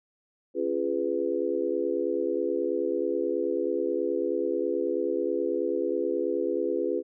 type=chord; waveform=sine; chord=C# dominant seventh; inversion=none; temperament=just; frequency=277.2 / 346.5 / 415.8 / 498.9 Hz; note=C#4 / E#4 / G#4 / B4; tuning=0 / -14 / +2 / +17 cents; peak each=-34 / -29 / -30 / -30 dBFS; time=0.54-7.03 s; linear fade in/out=50 ms; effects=none